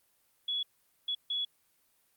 sine tone bursts at uneven times, 3382 Hz, G#7, 31 cents sharp, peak -30 dBFS, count 3, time 0.48-0.63 / 1.08-1.15 / 1.3-1.45 s, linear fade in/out 5 ms, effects white hiss -71 dBFS RMS until 2.16 s + Opus 32 kbps

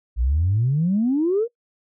sine exponential sweep, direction up, 55 to 484.6 Hz, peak -16 dBFS, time 0.16-1.48 s, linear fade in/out 50 ms, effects noise-tail reverb RT60 0.1 s tail -21 dB re dry + tanh soft clip ceiling -12 dBFS

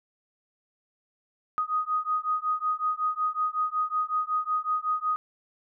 sine beating tone pair, 1244.5 / 1249.9 Hz, D#6 / D#6, 0 / +7 cents, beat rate 5.4 Hz, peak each -28 dBFS, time 1.58-5.16 s, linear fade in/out 0 ms, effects none

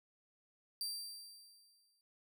sawtooth tone with exponential decay, 4699 Hz, D8, in tune, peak -34 dBFS, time 0.81-2.01 s, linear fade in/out 1 ms, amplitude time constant 260 ms, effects noise-tail reverb RT60 0.1 s tail -24 dB re dry

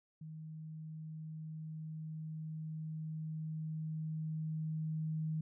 sine tone with level ramp, 157.2 Hz, D#3, 18 cents sharp, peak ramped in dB -45 to -34 dBFS, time 0.21-5.41 s, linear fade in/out 5 ms, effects none

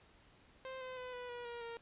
sawtooth tone with pitch steps, 523.3 / 513.1 / 503.1 / 493.4 / 483.8 / 474.4 / 465.1 Hz, C5 / C5 / B4 / B4 / B4 / A#4 / A#4, 0 / -34 / +32 / -2 / -36 / +30 / -4 cents, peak -40 dBFS, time 0.65-1.77 s, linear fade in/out 0 ms, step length 160 ms, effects pink hiss -65 dBFS RMS until 1.81 s + resampled to 8000 Hz

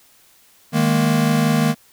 square chord, D# suspended fourth, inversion none, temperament equal, 155.56 / 207.7 / 233.1 Hz, D#3 / G#3 / A#3, 0 / 0 / 0 cents, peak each -19 / -22 / -19 dBFS, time 0.72-1.75 s, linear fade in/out 50 ms, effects white hiss -53 dBFS RMS until 1.92 s

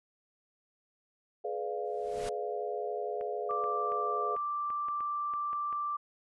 sine chord, G# diminished seventh, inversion none, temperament equal with one note detuned, 422.8 / 493.9 / 587.3 / 698.5 Hz, G#4 / B4 / D5 / F5, +31 / 0 / 0 / 0 cents, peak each -36 / -39 / -41 / -38 dBFS, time 1.44-4.36 s, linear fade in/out 10 ms
pink noise with exponential growth, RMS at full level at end -39 dBFS, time 1.85-2.29 s, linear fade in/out 0 ms, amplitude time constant 95 ms
clicks, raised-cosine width 0.5 ms, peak -34 dBFS, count 11, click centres 3.211 / 3.51 / 3.64 / 3.92 / 4.365 / 4.703 / 4.885 / 5.006 / 5.337 / 5.531 / 5.727 s
sine tone, 1174.7 Hz, D6, in tune, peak -31 dBFS, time 3.49-5.97 s, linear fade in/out 10 ms
effects resampled to 24000 Hz

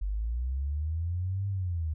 sine linear two-way sweep, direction up then down, 46.94 to 100 to 75.6 Hz, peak -28 dBFS, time 0.01-1.94 s, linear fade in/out 10 ms, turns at 1.48 s, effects none

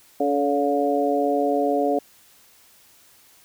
harmonic tone with a mistuned harmonic, 142.2 Hz, C#3, 45 cents sharp, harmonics 2 / 3 / 4 / 5, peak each -24 / -24 / -24 / -24 dBFS, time 0.2-1.99 s, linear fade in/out 5 ms, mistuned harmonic 3, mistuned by +27 cents, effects white hiss -54 dBFS RMS until 3.44 s

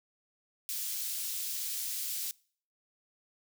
white high-pass noise, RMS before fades -36 dBFS, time 0.69-2.31 s, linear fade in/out 0 ms, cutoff 3800 Hz, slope 12 dB/octave, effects noise-tail reverb RT60 0.5 s tail -24 dB re dry

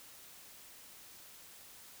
silence, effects white hiss -55 dBFS RMS until 2 s

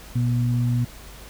sine tone pair together, 121.2 / 242.4 Hz, B2 / B3, -32 / -32 cents, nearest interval octave, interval 1200 cents, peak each -19 / -27 dBFS, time 0.15-0.85 s, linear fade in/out 10 ms, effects added 50 Hz sine -42 dBFS peak until 1.29 s + pink hiss -44 dBFS RMS until 1.29 s

